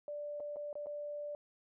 sine tone with dropouts, 587.3 Hz, D5, in tune, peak -39 dBFS, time 0.08-1.35 s, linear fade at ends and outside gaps 1 ms, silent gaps 0.4-0.404 / 0.56-0.567 / 0.729-0.754 / 0.86-0.868 s, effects none

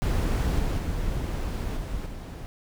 brown noise with level steps, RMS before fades -24 / -26 / -29 / -32 / -36 dBFS, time 0.02-2.46 s, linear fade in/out 0 ms, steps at 0.59 / 0.78 / 1.77 / 2.06 s, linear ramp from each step 2 ms, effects none

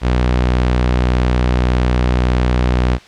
sawtooth tone, 61.74 Hz, B1, in tune, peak -8 dBFS, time 0.01-2.99 s, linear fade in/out 50 ms, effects white hiss -41 dBFS RMS until 3.07 s + low-pass 4000 Hz 12 dB/octave

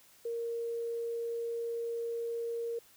sine tone, 465.6 Hz, A#4, 2 cents flat, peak -33 dBFS, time 0.25-2.79 s, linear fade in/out 5 ms, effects white hiss -61 dBFS RMS until 2.96 s

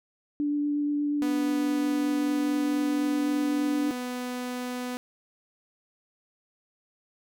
sine tone with vibrato, 292.2 Hz, D4, 9 cents flat, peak -24 dBFS, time 0.4-3.91 s, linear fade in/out 0 ms, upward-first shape triangle, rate 8.4 Hz, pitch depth 10 cents each way
sawtooth tone with pitch glide, 246.9 to 248.8 Hz, B3 to B3, 0 to +13 cents, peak -27 dBFS, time 1.22-4.97 s, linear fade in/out 0 ms, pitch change +13 cents, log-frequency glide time 1.67-3.15 s
effects none

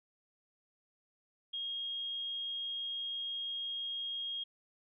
sine tone, 3257 Hz, G#7, 34 cents flat, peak -36 dBFS, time 1.53-4.44 s, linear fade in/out 10 ms, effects none

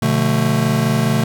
square chord, B half-diminished seventh, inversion none, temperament just, 123.47 / 148.16 / 177.8 / 222.2 Hz, B2 / D3 / F3 / A3, 0 / +16 / +31 / +17 cents, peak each -20 / -20 / -25 / -19 dBFS, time 0.02-1.24 s, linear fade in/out 5 ms, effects none

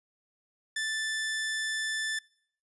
sawtooth tone, 1760 Hz, A6, in tune, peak -26 dBFS, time 0.76-2.19 s, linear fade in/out 5 ms, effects noise-tail reverb RT60 0.7 s tail -26 dB re dry + resampled to 24000 Hz

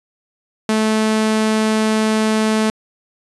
sawtooth tone, 217.8 Hz, A3, 17 cents flat, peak -10 dBFS, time 0.69-2.7 s, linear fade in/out 2 ms, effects resampled to 24000 Hz

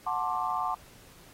sine chord, D dominant seventh, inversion first, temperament just, 734.2 / 881 / 1057.2 / 1174.7 Hz, F#5 / A5 / C6 / D6, -14 / +2 / +18 / 0 cents, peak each -33 dBFS, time 0.06-0.75 s, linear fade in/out 10 ms, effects pink hiss -55 dBFS RMS until 1.33 s + AAC 48 kbps

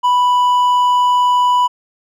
triangle tone with hard clipping, 987.8 Hz, B5, in tune, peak -11 dBFS, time 0.03-1.68 s, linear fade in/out 20 ms, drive 7 dB, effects none

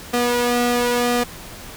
sawtooth tone with flanger, 242.5 Hz, B3, 31 cents flat, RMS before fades -19 dBFS, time 0.13-1.24 s, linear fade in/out 10 ms, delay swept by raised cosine 1.6 to 2.6 ms, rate 1 Hz, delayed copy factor +0.65, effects pink hiss -37 dBFS RMS until 1.76 s

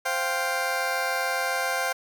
20% pulse chord, C suspended fourth, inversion none, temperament just, 523.3 / 697.7 / 784.9 Hz, C5 / F5 / G5, 0 / -2 / +2 cents, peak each -25 dBFS, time 0.05-1.93 s, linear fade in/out 10 ms, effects none

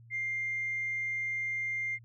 sine tone, 2100 Hz, C7, 6 cents sharp, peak -30 dBFS, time 0.1-1.99 s, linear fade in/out 50 ms, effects tanh soft clip ceiling -26 dBFS + added 116 Hz sine -52 dBFS peak until 2.04 s

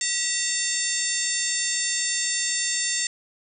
harmonic tone with a mistuned harmonic, 904 Hz, A5, 47 cents sharp, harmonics 2 / 3 / 4 / 5 / 6 / 7 / 8 / 9, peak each -31 / -35 / -33 / -33 / -33 / -32 / -27 / -32 dBFS, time 0.01-3.07 s, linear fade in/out 2 ms, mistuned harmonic 2, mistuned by +120 cents, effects none

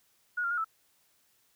sine tone with pitch steps, 1449 / 1388 / 1429 / 1314 Hz, F#6 / F6 / F6 / E6, -37 / -11 / +39 / -6 cents, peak -28 dBFS, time 0.37-0.646 s, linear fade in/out 10 ms, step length 69 ms, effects white hiss -69 dBFS RMS until 1.55 s

